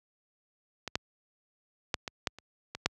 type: clicks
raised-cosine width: 0.2 ms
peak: -18 / -11 / -10 / -18 / -10 / -29 / -19 / -7 dBFS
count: 8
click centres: 0.877 / 0.955 / 1.942 / 2.078 / 2.272 / 2.386 / 2.75 / 2.86 s
effects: high-pass 60 Hz 12 dB/octave